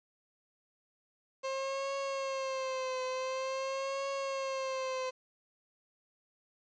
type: tone with vibrato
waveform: 30% pulse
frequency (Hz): 531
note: C5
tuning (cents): +25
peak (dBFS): -31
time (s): 1.43-5.11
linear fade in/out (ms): 20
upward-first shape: triangle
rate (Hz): 0.47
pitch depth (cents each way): 63
effects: resampled to 16000 Hz + 10-bit